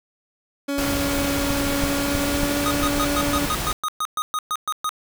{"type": "tone with pitch glide", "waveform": "30% pulse", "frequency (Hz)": [281.2, 287.1], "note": ["C#4", "D4"], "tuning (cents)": [25, -39], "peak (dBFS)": -20, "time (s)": [0.68, 3.46], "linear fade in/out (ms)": 10, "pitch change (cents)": 36, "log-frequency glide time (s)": [1.81, 2.61]}
{"type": "noise", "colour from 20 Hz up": "pink", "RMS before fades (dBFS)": -26, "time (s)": [0.78, 3.73], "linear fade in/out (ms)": 2}
{"type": "clicks", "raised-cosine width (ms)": 5, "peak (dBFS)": -14, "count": 5, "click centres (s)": [1.505, 1.838, 2.151, 2.433, 2.838]}
{"type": "tone bursts", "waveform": "square", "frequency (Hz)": 1244.5, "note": "D#6", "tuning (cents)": 0, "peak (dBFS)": -22, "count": 14, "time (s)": [2.66, 4.892], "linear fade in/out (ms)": 0, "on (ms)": 48, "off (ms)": 120}
{"effects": []}